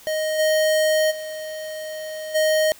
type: tone with level steps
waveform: square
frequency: 623 Hz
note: D#5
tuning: 2 cents sharp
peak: -22 / -17 / -30 / -17 dBFS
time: 0.07-2.72 s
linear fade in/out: 0 ms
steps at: 0.38 / 1.1 / 2.34 s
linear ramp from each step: 20 ms
effects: white hiss -47 dBFS RMS until 2.79 s